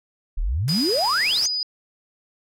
sine exponential sweep, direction up, 30.56 to 6840 Hz, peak -20 dBFS, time 0.37-1.48 s, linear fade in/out 10 ms
white noise, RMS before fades -33 dBFS, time 0.68-1.46 s, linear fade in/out 0 ms
sine tone, 4954 Hz, D#8, 8 cents flat, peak -22 dBFS, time 0.69-1.63 s, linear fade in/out 2 ms
effects low-pass 12000 Hz 12 dB/octave

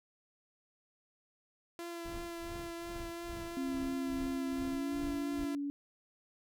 sawtooth tone with vibrato, 339.9 Hz, F4, 47 cents flat, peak -37 dBFS, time 1.79-5.55 s, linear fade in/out 0 ms, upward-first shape triangle, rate 2.9 Hz, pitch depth 17 cents each way
brown noise with tremolo, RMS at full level -45 dBFS, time 2.04-5.46 s, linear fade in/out 20 ms, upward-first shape sine, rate 2.4 Hz, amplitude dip 95%
sine tone with pitch glide, 267.1 to 284.6 Hz, C4 to C#4, +36 to +46 cents, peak -34 dBFS, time 3.57-5.7 s, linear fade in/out 0 ms, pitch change +110 cents, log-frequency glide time 4.67-4.95 s
effects none

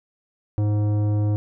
sine tone with tanh clipping, 104.6 Hz, G#2, 13 cents sharp, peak -20 dBFS, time 0.58-1.36 s, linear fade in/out 0 ms, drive 13 dB, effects none

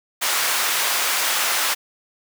pink high-pass noise, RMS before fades -21 dBFS, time 0.21-1.75 s, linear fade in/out 20 ms, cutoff 1000 Hz, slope 12 dB/octave, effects none

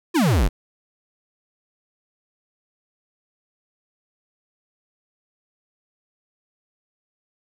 square exponential sweep, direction down, 376.1 to 37.93 Hz, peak -16 dBFS, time 0.14-0.49 s, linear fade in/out 20 ms, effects none

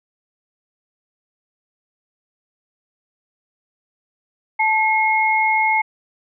sine tone pair together, 874 / 2158 Hz, A5 / C#7, -12 / -47 cents, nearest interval octave + major third, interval 1565 cents, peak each -17 dBFS, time 4.59-5.82 s, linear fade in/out 10 ms, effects none

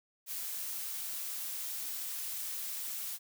blue noise, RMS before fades -39 dBFS, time 0.26-3.19 s, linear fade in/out 50 ms, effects none

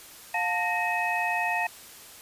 sine tone cluster, 709 / 890 / 1860 / 2555 Hz, F5 / A5 / A#6 / D#7, +26 / +20 / -4 / +45 cents, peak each -30 dBFS, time 0.34-1.67 s, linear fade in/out 5 ms, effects white hiss -47 dBFS RMS until 2.21 s + resampled to 32000 Hz

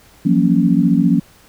sine chord, Gb major seventh, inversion third, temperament equal with one note detuned, 170.23 / 185 / 233.1 / 277.2 Hz, F3 / Gb3 / Bb3 / Db4, -44 / 0 / 0 / 0 cents, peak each -16 dBFS, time 0.25-1.2 s, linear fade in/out 10 ms, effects pink hiss -48 dBFS RMS until 1.48 s

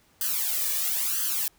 blue noise with flanger, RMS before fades -27 dBFS, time 0.21-1.48 s, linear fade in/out 2 ms, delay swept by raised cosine 0.64 to 1.74 ms, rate 1 Hz, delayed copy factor +0.95, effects pink hiss -62 dBFS RMS until 1.58 s

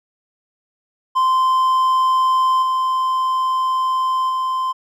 triangle tone with level steps, 1038 Hz, C6, 14 cents flat, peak -11 / -14 / -16 dBFS, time 1.15-4.73 s, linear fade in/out 20 ms, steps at 2.62 / 4.29 s, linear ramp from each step 10 ms, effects none

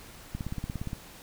click train, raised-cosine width 5 ms, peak -21 dBFS, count 11, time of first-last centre 0.35-0.931 s, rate 17.2 Hz, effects pink hiss -49 dBFS RMS until 1.22 s

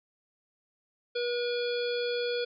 harmonic tone, 482.7 Hz, B4, 40 cents flat, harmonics 1 / 3 / 5 / 7 / 9 / 10, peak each -29 / -39 / -42 / -39 / -41 / -46 dBFS, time 1.15-2.45 s, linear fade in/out 10 ms, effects none

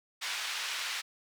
white band-pass noise, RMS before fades -36 dBFS, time 0.21-1.02 s, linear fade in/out 20 ms, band 1300 to 3900 Hz, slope 12 dB/octave, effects none

